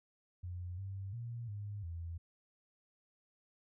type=tone with pitch steps; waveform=sine; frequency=89.2 / 97.1 / 117.8 / 102.8 / 84.2 Hz; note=F2 / G2 / A#2 / G#2 / E2; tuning=+37 / -16 / +19 / -17 / +37 cents; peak=-40 dBFS; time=0.43-2.18 s; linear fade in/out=10 ms; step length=350 ms; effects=none